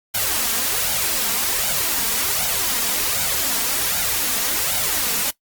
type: noise with flanger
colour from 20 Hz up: white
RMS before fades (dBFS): -21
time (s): 0.14-5.31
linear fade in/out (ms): 10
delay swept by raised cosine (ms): 1.3 to 4.4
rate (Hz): 1.3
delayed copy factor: +0.65
effects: noise-tail reverb RT60 0.1 s tail -19 dB re dry + Opus 48 kbps